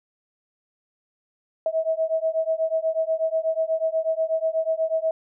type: beating tone pair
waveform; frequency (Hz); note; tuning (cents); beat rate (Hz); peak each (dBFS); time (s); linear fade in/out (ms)
sine; 640 / 648.2; D#5 / E5; +49 / -29; 8.2; -24; 1.66-5.11; 2
effects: none